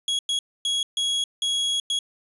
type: tone bursts at uneven times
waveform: 40% pulse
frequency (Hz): 3322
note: G#7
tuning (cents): 0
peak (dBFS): -21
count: 6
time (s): 0.08-0.19 / 0.29-0.39 / 0.65-0.83 / 0.97-1.24 / 1.42-1.8 / 1.9-1.99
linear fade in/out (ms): 2
effects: resampled to 24000 Hz + 9-bit